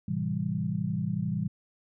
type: chord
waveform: sine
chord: A minor seventh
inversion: none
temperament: equal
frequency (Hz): 110 / 130.81 / 164.81 / 196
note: A2 / C3 / E3 / G3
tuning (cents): 0 / 0 / 0 / 0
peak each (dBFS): -35 / -35 / -31 / -32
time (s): 0.08-1.48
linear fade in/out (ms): 5
effects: none